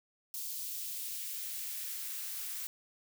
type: noise with high-pass filter sweep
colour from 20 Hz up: blue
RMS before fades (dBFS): -40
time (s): 0.34-2.67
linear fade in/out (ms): 0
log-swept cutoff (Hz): 4200 to 1000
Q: 0.97
effects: none